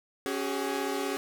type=chord; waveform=sawtooth; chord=C# suspended fourth; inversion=none; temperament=equal with one note detuned; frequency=277.2 / 379.3 / 415.3 Hz; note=C#4 / F#4 / G#4; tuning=0 / +43 / 0 cents; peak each=-30 dBFS; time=0.26-1.17 s; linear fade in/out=0 ms; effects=none